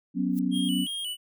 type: chord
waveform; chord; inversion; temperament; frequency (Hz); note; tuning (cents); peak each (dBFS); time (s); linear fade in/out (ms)
sine; F# suspended fourth; none; equal; 185 / 246.9 / 277.2; F#3 / B3 / C#4; 0 / 0 / 0; -28; 0.14-0.87; 50
type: noise with exponential growth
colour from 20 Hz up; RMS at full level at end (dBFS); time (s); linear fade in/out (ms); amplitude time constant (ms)
violet; -39; 0.3-0.39; 0; 18
type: tone with vibrato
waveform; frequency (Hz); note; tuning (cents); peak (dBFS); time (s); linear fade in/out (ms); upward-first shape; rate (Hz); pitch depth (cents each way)
square; 3098; G7; -21; -31; 0.51-1.17; 50; square; 2.8; 77
effects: none